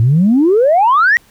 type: exponential sweep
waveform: sine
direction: up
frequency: 107.3 to 1949 Hz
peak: -6 dBFS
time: 0-1.17 s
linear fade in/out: 0 ms
effects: tanh soft clip ceiling -3 dBFS + pink hiss -49 dBFS RMS until 1.3 s